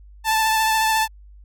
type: tone with vibrato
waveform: sawtooth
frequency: 880 Hz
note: A5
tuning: in tune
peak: -13 dBFS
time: 0.24-1.08 s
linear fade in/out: 50 ms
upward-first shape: triangle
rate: 14 Hz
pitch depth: 23 cents each way
effects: added 50 Hz sine -42 dBFS peak until 1.44 s